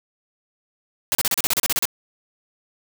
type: noise bursts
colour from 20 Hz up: white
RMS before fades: -20 dBFS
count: 12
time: 1.12-1.854 s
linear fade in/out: 0 ms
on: 30 ms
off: 34 ms
effects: none